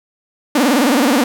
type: tone with vibrato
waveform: sawtooth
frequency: 266.4 Hz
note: C4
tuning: 31 cents sharp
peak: -7 dBFS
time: 0.55-1.24 s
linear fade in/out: 5 ms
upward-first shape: sine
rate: 19 Hz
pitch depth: 230 cents each way
effects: 8-bit